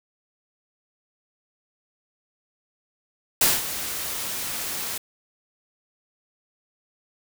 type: noise with ADSR envelope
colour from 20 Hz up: white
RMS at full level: -17 dBFS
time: 3.41-4.98 s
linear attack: 4 ms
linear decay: 200 ms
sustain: -13 dB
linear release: 6 ms
effects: none